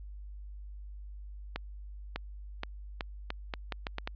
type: accelerating click train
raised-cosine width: 0.3 ms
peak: -18 dBFS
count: 10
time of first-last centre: 1.56-4.075 s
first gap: 600 ms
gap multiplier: 0.79
effects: added 50 Hz sine -42 dBFS peak until 4.15 s + resampled to 11025 Hz